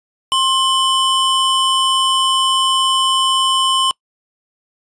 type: tone pair together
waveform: square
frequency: 1060.7 / 3000 Hz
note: C6 / F#7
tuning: +23 / +23 cents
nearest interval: octave + tritone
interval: 1800 cents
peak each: -16 dBFS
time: 0.32-3.91 s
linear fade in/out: 0 ms
effects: noise-tail reverb RT60 0.1 s tail -26 dB re dry + resampled to 22050 Hz